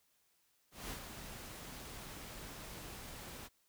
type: noise with ADSR envelope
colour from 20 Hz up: pink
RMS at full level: -43 dBFS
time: 0.71-3.49 s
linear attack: 190 ms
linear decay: 96 ms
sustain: -6 dB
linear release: 31 ms
effects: white hiss -75 dBFS RMS until 3.68 s